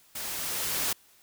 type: noise with level ramp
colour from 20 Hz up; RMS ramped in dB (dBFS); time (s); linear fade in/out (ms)
white; -36 to -28; 0.15-0.93; 5
effects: white hiss -60 dBFS RMS until 1.22 s